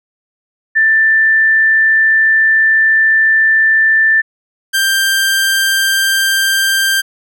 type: tone pair in turn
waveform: sine / sawtooth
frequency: 1773 / 1579.6 Hz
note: A6 / G6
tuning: +13 / +13 cents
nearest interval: major second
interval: 200 cents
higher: first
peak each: -7 dBFS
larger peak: neither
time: 0.75-4.22 / 4.73-7.02 s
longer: first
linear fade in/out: 20 ms
effects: none